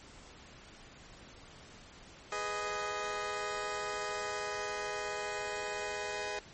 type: chord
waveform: 15% pulse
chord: G# minor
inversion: none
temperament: just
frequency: 415.3 / 498.4 / 623 Hz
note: G#4 / B4 / D#5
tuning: 0 / +16 / +2 cents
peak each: -32 / -36 / -33 dBFS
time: 2.32-6.39 s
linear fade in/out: 2 ms
effects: pink hiss -54 dBFS RMS until 6.53 s + MP3 32 kbps